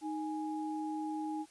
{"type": "tone pair together", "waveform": "sine", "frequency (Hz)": [311.1, 830.6], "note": ["D#4", "G#5"], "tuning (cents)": [0, 0], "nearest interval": "octave + perfect fourth", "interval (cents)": 1700, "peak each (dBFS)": [-36, -40], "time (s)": [0.01, 1.46], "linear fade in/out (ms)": 50, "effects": ["white hiss -62 dBFS RMS until 1.5 s", "resampled to 24000 Hz"]}